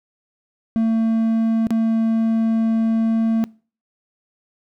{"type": "tone with dropouts", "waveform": "triangle", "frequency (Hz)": 224.9, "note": "A3", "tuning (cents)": 38, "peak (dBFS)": -13, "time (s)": [0.76, 3.44], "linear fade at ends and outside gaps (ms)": 0, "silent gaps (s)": [1.669, 1.706], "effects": ["noise-tail reverb RT60 0.4 s tail -24 dB re dry"]}